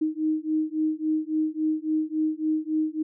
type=beating tone pair; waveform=sine; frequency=310 / 313.6 Hz; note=D#4 / D#4; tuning=-6 / +14 cents; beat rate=3.6 Hz; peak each=-26 dBFS; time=0.01-3.03 s; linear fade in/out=10 ms; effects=none